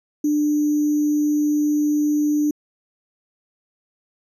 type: tone with sample-and-hold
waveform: sine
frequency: 297.5 Hz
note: D4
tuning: 22 cents sharp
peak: -16 dBFS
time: 0.24-2.51 s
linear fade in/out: 5 ms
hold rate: 6300 Hz
effects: resampled to 32000 Hz